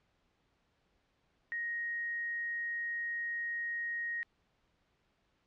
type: tone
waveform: sine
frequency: 1875 Hz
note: A#6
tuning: 10 cents sharp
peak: -34 dBFS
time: 1.52-4.23 s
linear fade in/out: 0 ms
effects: pink hiss -75 dBFS RMS until 5.46 s + low-pass 4000 Hz 12 dB/octave